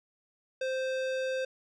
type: tone with low-pass filter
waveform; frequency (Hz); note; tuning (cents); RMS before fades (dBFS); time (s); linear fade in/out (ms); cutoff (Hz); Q
square; 522; C5; -4; -32; 0.61-1.45; 5; 4600; 0.77
effects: none